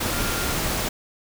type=tone in noise; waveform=sine; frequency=1396.9 Hz; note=F6; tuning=in tune; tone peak=-33 dBFS; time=0.12-0.53 s; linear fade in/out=10 ms; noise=pink; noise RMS=-25 dBFS; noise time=0-0.89 s; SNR=-11 dB; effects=none